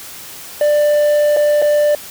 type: tone with dropouts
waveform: triangle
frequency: 592 Hz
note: D5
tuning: 14 cents sharp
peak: -8 dBFS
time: 0.61-1.95 s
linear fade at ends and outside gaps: 2 ms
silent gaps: 1.365-1.369 / 1.618-1.622 s
effects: white hiss -33 dBFS RMS until 2.1 s